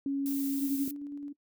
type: tone with pitch glide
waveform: sine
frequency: 277.2 to 275 Hz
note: C#4 to C#4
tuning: 0 to -14 cents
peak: -28 dBFS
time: 0.06-0.88 s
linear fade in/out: 2 ms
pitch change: -14 cents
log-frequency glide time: 0.33-0.6 s
type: noise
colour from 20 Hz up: violet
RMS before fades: -40 dBFS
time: 0.26-0.91 s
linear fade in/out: 0 ms
type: tone with tremolo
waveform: sine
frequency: 286.6 Hz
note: D4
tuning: 42 cents flat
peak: -35 dBFS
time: 0.59-1.33 s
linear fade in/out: 10 ms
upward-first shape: square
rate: 9.4 Hz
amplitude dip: 25%
effects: noise-tail reverb RT60 0.1 s tail -20 dB re dry